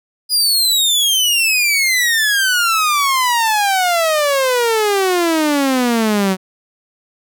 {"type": "exponential sweep", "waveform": "sawtooth", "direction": "down", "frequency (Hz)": [4978, 184.7], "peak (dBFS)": -9, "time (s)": [0.29, 6.37], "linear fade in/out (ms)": 50, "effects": []}